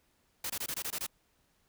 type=noise bursts; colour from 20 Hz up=white; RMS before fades=-36 dBFS; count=8; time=0.44-1.066 s; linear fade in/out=5 ms; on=59 ms; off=22 ms; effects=pink hiss -72 dBFS RMS until 1.68 s